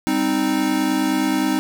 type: chord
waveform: square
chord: C minor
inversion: second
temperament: equal with one note detuned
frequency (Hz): 197.82 / 261.6 / 311.1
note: G3 / C4 / Eb4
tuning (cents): +16 / 0 / 0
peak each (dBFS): -27 / -22 / -21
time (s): 0.07-1.59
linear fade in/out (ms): 0
effects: none